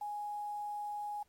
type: tone with quantisation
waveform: sine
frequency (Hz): 830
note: G#5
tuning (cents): -1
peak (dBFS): -37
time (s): 0.01-1.23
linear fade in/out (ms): 5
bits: 10
effects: pink hiss -75 dBFS RMS until 1.28 s + AAC 48 kbps